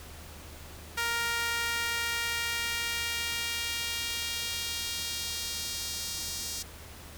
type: tone with high-pass filter sweep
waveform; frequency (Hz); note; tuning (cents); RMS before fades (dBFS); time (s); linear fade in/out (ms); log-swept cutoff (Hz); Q
sawtooth; 467.4; A#4; +5; -33; 0.97-6.63; 10; 1400 to 5200; 1.3
effects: added 77 Hz sine -48 dBFS peak until 7.17 s + pink hiss -48 dBFS RMS until 7.17 s